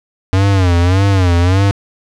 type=tone with vibrato; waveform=square; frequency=92.5 Hz; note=F#2; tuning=in tune; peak=-9 dBFS; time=0.33-1.71 s; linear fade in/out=0 ms; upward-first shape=sine; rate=1.7 Hz; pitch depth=130 cents each way; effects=low-pass 6000 Hz 12 dB/octave + 7-bit